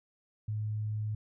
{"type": "tone", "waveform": "sine", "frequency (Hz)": 107, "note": "A2", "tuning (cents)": -48, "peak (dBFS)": -31, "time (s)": [0.48, 1.15], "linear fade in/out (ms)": 5, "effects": []}